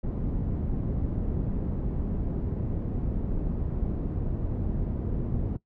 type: low-pass noise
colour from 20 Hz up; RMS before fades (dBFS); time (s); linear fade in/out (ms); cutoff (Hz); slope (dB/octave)
pink; -29; 0.03-5.57; 10; 280; 12
effects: noise-tail reverb RT60 0.1 s tail -18 dB re dry